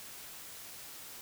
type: silence
effects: white hiss -48 dBFS RMS until 1.21 s